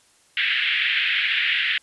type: band-pass noise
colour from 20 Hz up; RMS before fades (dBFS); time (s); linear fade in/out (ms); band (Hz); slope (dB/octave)
pink; -22; 0.37-1.78; 2; 1700 to 3400; 48
effects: white hiss -58 dBFS RMS until 1.82 s + resampled to 24000 Hz